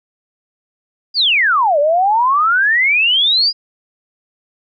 sine exponential two-way sweep, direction down then up, 4978 to 564 to 4978 Hz, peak -10 dBFS, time 1.14-3.53 s, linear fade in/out 50 ms, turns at 1.79 s, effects none

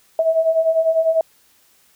sine beating tone pair, 640 / 650 Hz, D#5 / E5, +49 / -24 cents, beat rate 10 Hz, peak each -20 / -15 dBFS, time 0.19-1.21 s, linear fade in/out 2 ms, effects white hiss -56 dBFS RMS until 1.95 s

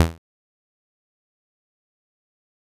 sawtooth tone with exponential decay, 82.41 Hz, E2, in tune, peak -6 dBFS, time 0-0.18 s, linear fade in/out 0 ms, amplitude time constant 38 ms, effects resampled to 32000 Hz

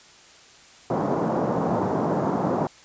pink band-pass noise, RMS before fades -24 dBFS, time 0.9-2.67 s, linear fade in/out 2 ms, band 150 to 1000 Hz, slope 24 dB/octave, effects white hiss -50 dBFS RMS until 2.84 s + resampled to 16000 Hz

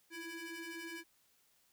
25% pulse ring-modulated tone, 662 Hz, E5, 7 cents sharp, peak -37 dBFS, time 0.1-1.04 s, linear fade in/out 50 ms, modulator 999 Hz, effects white hiss -72 dBFS RMS until 1.72 s

